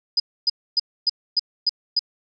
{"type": "tone bursts", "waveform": "sine", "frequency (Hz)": 4978, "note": "D#8", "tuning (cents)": 0, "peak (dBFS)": -15, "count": 7, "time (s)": [0.17, 1.993], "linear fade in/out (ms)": 5, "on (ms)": 29, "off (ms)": 270, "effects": []}